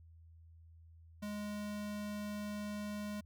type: tone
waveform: square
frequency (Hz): 207.7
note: G#3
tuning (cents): 0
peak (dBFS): -40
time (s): 1.22-3.21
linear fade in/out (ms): 10
effects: added 82 Hz sine -56 dBFS peak until 3.25 s